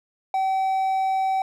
triangle tone, 766 Hz, G5, 40 cents flat, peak -18 dBFS, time 0.34-1.42 s, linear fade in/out 2 ms, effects none

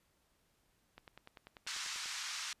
click train, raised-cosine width 0.3 ms, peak -35 dBFS, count 12, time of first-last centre 0.98-2.058 s, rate 10.2 Hz
white band-pass noise, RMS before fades -42 dBFS, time 1.67-2.53 s, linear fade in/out 2 ms, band 1100 to 6700 Hz, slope 24 dB/octave
effects pink hiss -75 dBFS RMS until 2.6 s + resampled to 32000 Hz

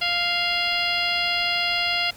harmonic tone with a mistuned harmonic, 698.5 Hz, F5, in tune, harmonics 1 / 2 / 3 / 4 / 5 / 6 / 7, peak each -30 / -31 / -27 / -26 / -29 / -30 / -30 dBFS, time 0.01-2.11 s, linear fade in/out 10 ms, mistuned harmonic 5, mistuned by -71 cents, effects pink hiss -46 dBFS RMS until 2.16 s

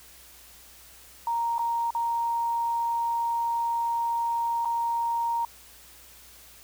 sine tone with dropouts, 932.3 Hz, A#5, in tune, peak -24 dBFS, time 1.27-5.45 s, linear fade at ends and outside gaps 2 ms, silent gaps 1.582-1.592 / 1.906-1.949 / 4.649-4.655 s, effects added 60 Hz sine -59 dBFS peak until 6.63 s + white hiss -51 dBFS RMS until 6.63 s

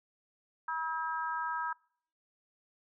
harmonic tone, 321.6 Hz, E4, 43 cents flat, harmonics 3 / 4 / 5, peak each -35 / -37 / -39 dBFS, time 0.68-1.73 s, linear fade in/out 5 ms, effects noise-tail reverb RT60 0.6 s tail -25 dB re dry

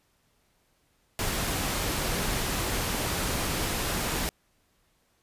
pink noise, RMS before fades -29 dBFS, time 1.19-4.29 s, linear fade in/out 0 ms, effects pink hiss -69 dBFS RMS until 5.22 s + resampled to 32000 Hz

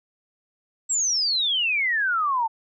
sine exponential sweep, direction down, 7820 to 872 Hz, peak -20 dBFS, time 0.89-2.48 s, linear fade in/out 20 ms, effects none

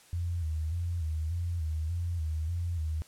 sine tone with vibrato, 82.41 Hz, E2, in tune, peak -29 dBFS, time 0.13-3.02 s, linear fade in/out 0 ms, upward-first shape square, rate 1.7 Hz, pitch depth 81 cents each way, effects white hiss -58 dBFS RMS until 3.07 s + low-pass 11000 Hz 12 dB/octave

